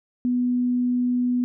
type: tone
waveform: sine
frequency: 246.9 Hz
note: B3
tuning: in tune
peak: -19 dBFS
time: 0.25-1.44 s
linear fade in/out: 0 ms
effects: none